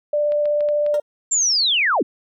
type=tone with vibrato; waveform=sine; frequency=591 Hz; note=D5; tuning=11 cents sharp; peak=-16 dBFS; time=0.13-1 s; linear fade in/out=5 ms; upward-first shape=triangle; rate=16 Hz; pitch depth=9 cents each way
type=clicks; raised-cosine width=0.3 ms; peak=-23 dBFS; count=5; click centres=0.321 / 0.456 / 0.607 / 0.688 / 0.864 s
type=tone with exponential decay; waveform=20% pulse; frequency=464.1 Hz; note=A#4; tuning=8 cents flat; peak=-23 dBFS; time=0.94-1.02 s; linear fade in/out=1 ms; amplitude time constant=17 ms
type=linear sweep; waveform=sine; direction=down; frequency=7450 to 174.61 Hz; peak=-15 dBFS; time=1.31-2.03 s; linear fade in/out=10 ms
effects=none